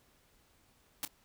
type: noise with echo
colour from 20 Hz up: white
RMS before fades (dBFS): -36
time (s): 1.03-1.05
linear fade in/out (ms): 0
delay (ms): 27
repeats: 1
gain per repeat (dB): -14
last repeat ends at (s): 1.077
effects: pink hiss -68 dBFS RMS until 1.24 s